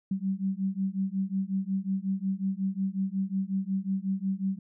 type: beating tone pair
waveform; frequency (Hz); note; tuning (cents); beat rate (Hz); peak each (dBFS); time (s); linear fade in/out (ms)
sine; 189.9 / 195.4; F#3 / G3; +45 / -5; 5.5; -30; 0.11-4.59; 5
effects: none